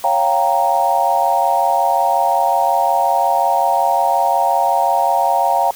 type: chord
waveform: sine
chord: G half-diminished seventh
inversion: second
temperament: equal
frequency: 554.4 / 698.5 / 784 / 932.3 Hz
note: Db5 / F5 / G5 / Bb5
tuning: 0 / 0 / 0 / 0 cents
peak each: -22 / -17 / -17 / -17 dBFS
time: 0.04-5.71 s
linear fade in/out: 2 ms
effects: white hiss -37 dBFS RMS until 5.75 s